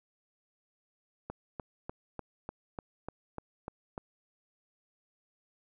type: click train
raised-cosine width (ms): 1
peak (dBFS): -24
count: 10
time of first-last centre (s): 1.3-3.979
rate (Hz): 3.36
effects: none